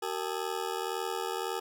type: ring-modulated tone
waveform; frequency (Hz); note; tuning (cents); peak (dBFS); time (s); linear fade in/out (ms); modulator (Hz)
20% pulse; 420; G#4; +19; -24; 0.02-1.6; 10; 40.9
effects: none